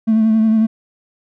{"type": "tone with vibrato", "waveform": "triangle", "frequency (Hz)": 220.5, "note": "A3", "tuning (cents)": 4, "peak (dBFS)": -7, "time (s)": [0.07, 0.67], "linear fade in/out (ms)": 20, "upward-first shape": "triangle", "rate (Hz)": 11, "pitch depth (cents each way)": 35, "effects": ["tanh soft clip ceiling -6 dBFS"]}